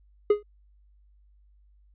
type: tone with exponential decay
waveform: triangle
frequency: 415.3 Hz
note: G#4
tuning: in tune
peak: -11 dBFS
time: 0.3-0.43 s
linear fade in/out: 5 ms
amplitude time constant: 28 ms
effects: added 50 Hz sine -56 dBFS peak until 1.94 s + resampled to 8000 Hz